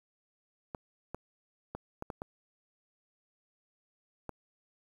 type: clicks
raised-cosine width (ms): 1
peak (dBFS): -24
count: 7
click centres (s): 0.748 / 1.146 / 1.75 / 2.024 / 2.102 / 2.219 / 4.293
effects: 9-bit